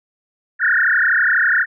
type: tone with frequency modulation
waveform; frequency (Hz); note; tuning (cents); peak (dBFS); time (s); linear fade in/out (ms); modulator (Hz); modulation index
sine; 1641; G#6; -21; -12; 0.59-1.66; 50; 32.1; 7
effects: none